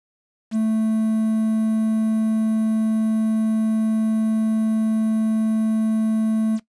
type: tone with quantisation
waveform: triangle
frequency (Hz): 219.9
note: A3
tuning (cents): -1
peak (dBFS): -15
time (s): 0.51-6.6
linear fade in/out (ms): 50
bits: 7
effects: noise-tail reverb RT60 0.1 s tail -17 dB re dry + resampled to 22050 Hz